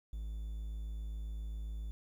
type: tone with quantisation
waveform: triangle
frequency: 53.7 Hz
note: A1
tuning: 41 cents flat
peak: -36 dBFS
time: 0.13-1.91 s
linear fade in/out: 0 ms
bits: 11
effects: none